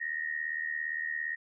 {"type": "tone with amplitude modulation", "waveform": "sine", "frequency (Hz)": 1864.7, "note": "A#6", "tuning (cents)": 0, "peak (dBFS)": -28, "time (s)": [0, 1.36], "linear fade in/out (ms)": 20, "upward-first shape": "sine", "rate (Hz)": 77.5, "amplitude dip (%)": 80, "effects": []}